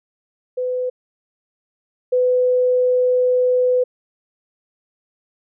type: tone pair in turn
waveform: sine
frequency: 503 / 501.2 Hz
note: B4 / B4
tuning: +32 / +25 cents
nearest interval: unison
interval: 7 cents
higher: first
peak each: -19 / -13 dBFS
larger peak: second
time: 0.57-0.9 / 2.12-3.84 s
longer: second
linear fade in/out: 10 ms
effects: none